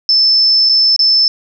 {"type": "tone with dropouts", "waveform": "sine", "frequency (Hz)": 5274, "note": "E8", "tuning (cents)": 0, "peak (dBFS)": -7, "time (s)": [0.09, 1.28], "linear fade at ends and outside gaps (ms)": 1, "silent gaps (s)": [[0.69, 0.695], [0.963, 0.992]], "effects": []}